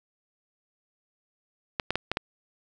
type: clicks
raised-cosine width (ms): 0.3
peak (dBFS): -10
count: 5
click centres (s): 1.798 / 1.906 / 1.956 / 2.116 / 2.171
effects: none